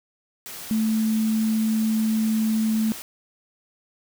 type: tone in noise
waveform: sine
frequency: 220 Hz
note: A3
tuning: in tune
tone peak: -19 dBFS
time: 0.71-2.92 s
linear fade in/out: 0 ms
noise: white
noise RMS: -37 dBFS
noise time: 0.46-3.02 s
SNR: +15 dB
effects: none